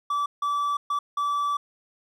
triangle tone bursts at uneven times, 1156 Hz, D6, 28 cents flat, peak -21 dBFS, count 4, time 0.1-0.26 / 0.42-0.77 / 0.9-0.99 / 1.17-1.57 s, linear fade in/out 5 ms, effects none

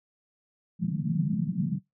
pink band-pass noise, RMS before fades -28 dBFS, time 0.79-1.8 s, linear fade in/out 50 ms, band 150 to 200 Hz, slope 48 dB/octave, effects noise-tail reverb RT60 0.2 s tail -25 dB re dry

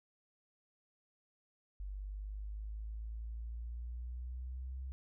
sine exponential sweep, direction up, 48.29 to 65.9 Hz, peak -40 dBFS, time 1.8-4.92 s, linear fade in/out 0 ms, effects none

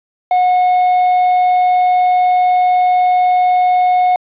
triangle tone, 728 Hz, F#5, 28 cents flat, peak -7 dBFS, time 0.31-4.16 s, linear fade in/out 2 ms, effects resampled to 8000 Hz + 7-bit

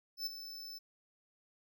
square tone with ADSR envelope, 5274 Hz, E8, in tune, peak -34 dBFS, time 0.17-0.79 s, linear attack 94 ms, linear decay 14 ms, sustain -11 dB, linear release 16 ms, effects none

